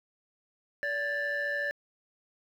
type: tone cluster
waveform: sine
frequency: 576 / 1644 / 1758 Hz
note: D5 / G#6 / A6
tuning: -34 / -18 / -2 cents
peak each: -33 / -36 / -29 dBFS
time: 0.83-1.71 s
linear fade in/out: 0 ms
effects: tanh soft clip ceiling -25 dBFS + 10-bit